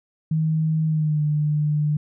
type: tone with pitch glide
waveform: sine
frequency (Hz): 158 to 149.91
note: D#3 to D3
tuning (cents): +27 to +36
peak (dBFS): -18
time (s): 0.31-1.97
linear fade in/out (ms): 5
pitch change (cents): -91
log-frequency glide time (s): 0.86-1.22
effects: none